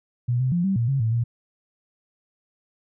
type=tone with pitch steps; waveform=sine; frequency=121.6 / 128.9 / 174.2 / 193.5 / 117 / 136.6 / 112.1 / 117.7 Hz; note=B2 / C3 / F3 / G3 / A#2 / C#3 / A2 / A#2; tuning=-26 / -26 / -4 / -22 / +7 / -25 / +33 / +17 cents; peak=-19 dBFS; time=0.28-1.24 s; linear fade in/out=10 ms; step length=120 ms; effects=none